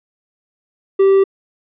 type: tone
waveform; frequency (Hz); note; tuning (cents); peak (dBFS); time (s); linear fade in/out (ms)
triangle; 389.3; G4; -12; -6; 0.99-1.24; 10
effects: resampled to 8000 Hz